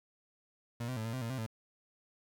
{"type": "tone with pitch steps", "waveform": "30% pulse", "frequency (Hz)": [118.1, 128, 110.1, 113.7, 129.5, 115, 131.3, 111.6], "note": ["A#2", "C3", "A2", "A#2", "C3", "A#2", "C3", "A2"], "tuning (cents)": [23, -38, 2, -43, -17, -23, 6, 25], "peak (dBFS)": -33, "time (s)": [0.8, 1.464], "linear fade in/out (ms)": 5, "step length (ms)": 83, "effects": ["11-bit"]}